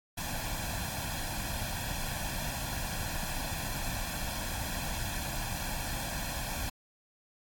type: noise with comb filter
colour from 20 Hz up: pink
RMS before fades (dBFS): -35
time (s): 0.17-6.7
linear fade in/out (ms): 10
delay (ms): 1.2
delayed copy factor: +0.75
effects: AAC 64 kbps